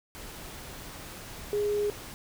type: tone in noise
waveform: sine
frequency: 413.9 Hz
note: G#4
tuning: 6 cents flat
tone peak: -25 dBFS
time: 1.53-1.9 s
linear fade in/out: 0 ms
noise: pink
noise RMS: -43 dBFS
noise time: 0.15-2.14 s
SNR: +15 dB
effects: none